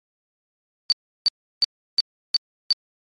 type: tone bursts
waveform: sine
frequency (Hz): 4572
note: D8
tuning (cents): -47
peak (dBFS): -13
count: 6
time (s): 0.9-2.726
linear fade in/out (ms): 0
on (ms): 21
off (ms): 340
effects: MP3 48 kbps